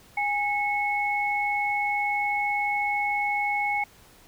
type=tone pair together; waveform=sine; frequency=822 / 2194 Hz; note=G#5 / C#7; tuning=-18 / -18 cents; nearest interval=octave + perfect fourth; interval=1700 cents; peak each=-26 dBFS; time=0.17-3.84 s; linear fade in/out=5 ms; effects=pink hiss -54 dBFS RMS until 4.27 s